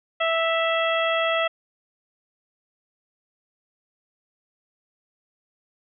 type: harmonic tone with a mistuned harmonic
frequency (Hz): 657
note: E5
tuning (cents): -6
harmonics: 1 / 2 / 3 / 4 / 5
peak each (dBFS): -23 / -26 / -28 / -29 / -30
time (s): 0.2-1.48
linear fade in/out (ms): 10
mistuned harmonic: 4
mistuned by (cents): +20
effects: none